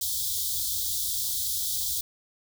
white band-stop noise, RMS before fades -29 dBFS, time 0.01-2.01 s, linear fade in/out 5 ms, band 120 to 3300 Hz, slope 96 dB/octave, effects none

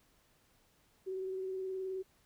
sine tone with vibrato, 378.1 Hz, F#4, 38 cents sharp, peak -36 dBFS, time 1.06-2.03 s, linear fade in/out 20 ms, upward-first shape sine, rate 19 Hz, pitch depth 20 cents each way, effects pink hiss -70 dBFS RMS until 2.25 s

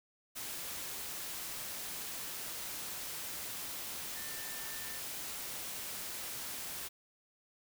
sine tone in noise, 1788 Hz, A6, 27 cents sharp, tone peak -50 dBFS, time 4.15-5 s, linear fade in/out 20 ms, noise white, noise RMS -42 dBFS, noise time 0.35-6.89 s, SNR -11 dB, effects none

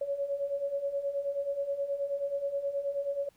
sine beating tone pair, 554.4 / 563.8 Hz, C#5 / C#5, 0 / +29 cents, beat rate 9.4 Hz, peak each -36 / -31 dBFS, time 0.01-3.29 s, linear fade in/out 5 ms, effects pink hiss -67 dBFS RMS until 3.36 s

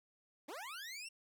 20% pulse linear sweep, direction up, 247.1 to 2794 Hz, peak -40 dBFS, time 0.48-1.09 s, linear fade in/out 10 ms, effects none

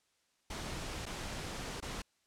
pink noise with dropouts, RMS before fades -41 dBFS, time 0.5-2.02 s, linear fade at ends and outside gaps 5 ms, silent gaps 1.056-1.063 / 1.804-1.824 s, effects white hiss -75 dBFS RMS until 2.26 s + low-pass 8000 Hz 12 dB/octave

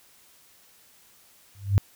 sine tone with exponential growth, 99.3 Hz, G2, 23 cents sharp, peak -12 dBFS, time 1.55-1.78 s, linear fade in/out 0 ms, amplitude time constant 50 ms, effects white hiss -57 dBFS RMS until 1.95 s

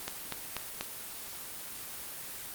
click train, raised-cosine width 0.2 ms, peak -15 dBFS, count 4, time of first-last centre 0.08-0.81 s, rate 4.11 Hz, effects white hiss -42 dBFS RMS until 2.54 s + Opus 24 kbps

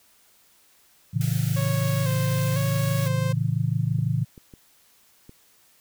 sine chord, A major, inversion none, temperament equal with one note detuned, 112.77 / 138.59 / 164.81 Hz, A2 / C#3 / E3, +43 / 0 / 0 cents, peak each -25 / -25 / -27 dBFS, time 1.13-4.25 s, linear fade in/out 20 ms
white band-stop noise, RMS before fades -37 dBFS, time 1.21-3.08 s, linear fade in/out 0 ms, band 820 to 1300 Hz, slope 96 dB/octave
sawtooth tone with vibrato, 537 Hz, C5, 45 cents sharp, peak -26 dBFS, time 1.56-3.33 s, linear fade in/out 10 ms, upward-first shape square, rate 1 Hz, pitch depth 48 cents each way
clicks, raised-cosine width 3 ms, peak -31 dBFS, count 4, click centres 3.988 / 4.378 / 4.538 / 5.294 s
effects white hiss -59 dBFS RMS until 5.8 s

